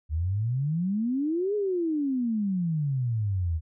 sine exponential two-way sweep, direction up then down, 73.42 to 424.5 to 77.3 Hz, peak -24 dBFS, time 0.09-3.61 s, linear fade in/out 50 ms, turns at 1.55 s, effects none

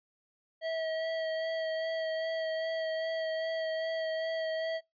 square tone with vibrato, 645 Hz, E5, 38 cents flat, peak -32 dBFS, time 0.61-4.81 s, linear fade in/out 50 ms, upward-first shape sine, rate 2.5 Hz, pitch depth 17 cents each way, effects noise-tail reverb RT60 0.2 s tail -26 dB re dry + resampled to 11025 Hz

